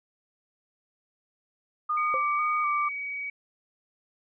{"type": "tone with vibrato", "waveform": "sine", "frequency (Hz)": 1200, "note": "D6", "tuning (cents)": 37, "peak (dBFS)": -24, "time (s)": [1.89, 2.89], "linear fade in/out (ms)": 10, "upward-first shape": "square", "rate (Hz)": 2, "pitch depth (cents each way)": 31}
{"type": "tone", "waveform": "sine", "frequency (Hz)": 2264, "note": "C#7", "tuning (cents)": 36, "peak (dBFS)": -31, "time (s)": [1.97, 3.3], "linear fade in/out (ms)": 5}
{"type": "tone with exponential decay", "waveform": "sine", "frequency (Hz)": 523.3, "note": "C5", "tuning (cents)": 0, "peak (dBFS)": -27, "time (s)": [2.14, 2.27], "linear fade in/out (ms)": 0, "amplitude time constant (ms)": 28}
{"effects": []}